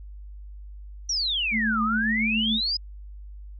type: exponential two-way sweep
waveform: sine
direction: down then up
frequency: 5920 to 1187 to 5090 Hz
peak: -23 dBFS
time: 1.09-2.77 s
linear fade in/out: 5 ms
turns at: 1.82 s
type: tone with tremolo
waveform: sine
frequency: 220 Hz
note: A3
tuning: in tune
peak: -23 dBFS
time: 1.51-2.61 s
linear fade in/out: 50 ms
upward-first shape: triangle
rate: 7.2 Hz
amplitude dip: 35%
effects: added 50 Hz sine -38 dBFS peak until 3.59 s